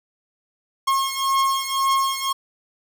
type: beating tone pair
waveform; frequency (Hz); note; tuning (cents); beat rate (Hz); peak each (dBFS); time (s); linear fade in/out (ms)
45% pulse; 1080 / 1081.9; C#6 / C#6; -45 / -42; 1.9; -21 / -23; 0.87-2.33; 10
effects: none